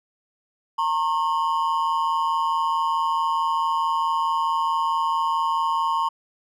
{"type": "ring-modulated tone", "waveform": "triangle", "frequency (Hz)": 999, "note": "B5", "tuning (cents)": 20, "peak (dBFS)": -15, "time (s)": [0.78, 6.09], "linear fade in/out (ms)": 10, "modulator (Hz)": 82.3, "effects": []}